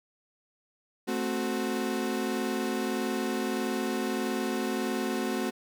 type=chord; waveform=35% pulse; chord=F# diminished; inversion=first; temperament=equal; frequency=220 / 261.6 / 370 Hz; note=A3 / C4 / F#4; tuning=0 / 0 / 0 cents; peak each=-31 dBFS; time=1.07-5.51 s; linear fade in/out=20 ms; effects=none